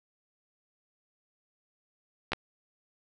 clicks, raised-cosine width 0.3 ms, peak -14 dBFS, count 2, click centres 2.32 / 2.333 s, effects none

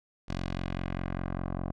10% pulse tone with low-pass filter sweep, 45 Hz, F#1, 47 cents flat, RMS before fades -34 dBFS, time 0.28-1.72 s, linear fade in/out 10 ms, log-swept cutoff 5400 to 880 Hz, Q 1.1, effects none

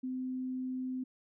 sine tone, 256.8 Hz, C4, 32 cents flat, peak -34 dBFS, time 0.03-1.04 s, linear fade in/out 10 ms, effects none

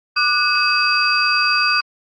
sine tone cluster, 1190 / 1472 / 2565 / 4742 Hz, D6 / F#6 / E7 / D8, +22 / -9 / -48 / +16 cents, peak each -19 dBFS, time 0.16-1.81 s, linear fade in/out 10 ms, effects tanh soft clip ceiling -4 dBFS + Opus 24 kbps

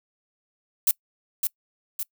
violet noise with echo, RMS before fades -19 dBFS, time 0.87-0.91 s, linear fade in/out 2 ms, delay 560 ms, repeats 2, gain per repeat -5 dB, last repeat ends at 2.03 s, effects noise-tail reverb RT60 0.1 s tail -25 dB re dry

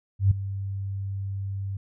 sine tone with ADSR envelope, 98 Hz, G2, in tune, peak -13 dBFS, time 0.19-1.77 s, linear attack 120 ms, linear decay 7 ms, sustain -15 dB, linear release 4 ms, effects none

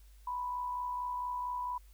sine tone with amplitude modulation, 987.8 Hz, B5, in tune, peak -32 dBFS, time 0.27-1.78 s, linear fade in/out 5 ms, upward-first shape sine, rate 64.4 Hz, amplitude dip 40%, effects added 50 Hz sine -54 dBFS peak until 1.93 s + white hiss -68 dBFS RMS until 1.93 s

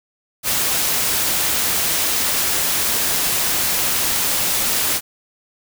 white noise, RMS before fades -19 dBFS, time 0.43-5.01 s, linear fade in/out 50 ms, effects none

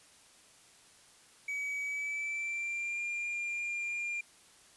triangle tone with pitch glide, 2274 to 2399 Hz, C#7 to D7, +44 to +36 cents, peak -32 dBFS, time 1.48-4.21 s, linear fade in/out 5 ms, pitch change +92 cents, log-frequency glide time 1.83-3.01 s, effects white hiss -60 dBFS RMS until 4.76 s + resampled to 24000 Hz

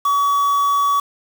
triangle tone with quantisation, 1134 Hz, C#6, 39 cents sharp, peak -12 dBFS, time 0.05-1 s, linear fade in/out 5 ms, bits 5, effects none

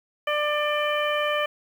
harmonic tone with a mistuned harmonic, 594 Hz, D5, 20 cents sharp, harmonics 1 / 2 / 3 / 4 / 5, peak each -25 / -28 / -30 / -31 / -32 dBFS, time 0.27-1.46 s, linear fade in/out 5 ms, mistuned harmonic 5, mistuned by +32 cents, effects 8-bit

